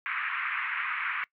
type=band-pass noise; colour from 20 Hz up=white; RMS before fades=-32 dBFS; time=0.06-1.24 s; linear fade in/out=0 ms; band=1100 to 2400 Hz; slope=48 dB/octave; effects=noise-tail reverb RT60 0.1 s tail -22 dB re dry